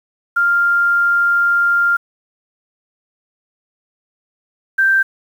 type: tone pair in turn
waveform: sine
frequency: 1396.9 / 1568 Hz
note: F6 / G6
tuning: 0 / 0 cents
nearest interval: major second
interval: 200 cents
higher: second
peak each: -11 / -10 dBFS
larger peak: second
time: 0.36-1.97 / 4.78-5.03 s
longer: first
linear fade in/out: 10 ms
effects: 7-bit